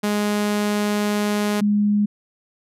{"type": "tone pair in turn", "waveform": ["sawtooth", "sine"], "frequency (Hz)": [207.7, 206.8], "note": ["G#3", "G#3"], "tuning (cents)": [0, -7], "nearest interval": "unison", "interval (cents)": 7, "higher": "first", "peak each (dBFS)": -15, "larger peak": "neither", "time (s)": [[0.03, 1.61], [1.61, 2.06]], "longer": "first", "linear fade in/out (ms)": 10, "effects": ["resampled to 32000 Hz"]}